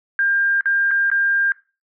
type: tone with dropouts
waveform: sine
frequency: 1600 Hz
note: G6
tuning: 35 cents sharp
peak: -15 dBFS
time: 0.19-1.52 s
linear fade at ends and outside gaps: 1 ms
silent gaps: 0.609-0.657 / 0.909-0.913 / 1.101-1.115 s
effects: noise-tail reverb RT60 0.3 s tail -19 dB re dry